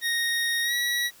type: tone with pitch glide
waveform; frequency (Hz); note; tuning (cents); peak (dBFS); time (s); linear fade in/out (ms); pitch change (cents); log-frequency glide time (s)
25% pulse; 1864.7 to 1927.1; A#6 to B6; 0 to -43; -20; 0.01-1.11; 50; +57; 0.63-0.74
effects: white hiss -53 dBFS RMS until 1.2 s